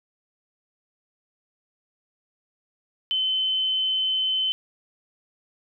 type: tone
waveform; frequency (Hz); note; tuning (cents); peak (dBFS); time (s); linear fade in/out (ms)
sine; 3058; G7; -44; -21; 3.11-4.52; 0
effects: none